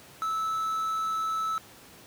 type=tone with quantisation; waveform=triangle; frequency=1308 Hz; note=E6; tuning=14 cents flat; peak=-25 dBFS; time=0.22-1.58 s; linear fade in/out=0 ms; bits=8; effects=pink hiss -51 dBFS RMS until 2.06 s + high-pass 100 Hz 12 dB/octave